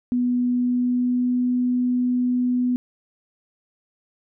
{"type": "tone with pitch glide", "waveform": "sine", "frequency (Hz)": [246.2, 248.2], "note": ["B3", "B3"], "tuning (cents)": [-5, 9], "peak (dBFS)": -18, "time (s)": [0.12, 2.76], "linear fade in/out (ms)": 0, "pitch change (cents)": 14, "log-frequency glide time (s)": [0.47, 1.41], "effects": []}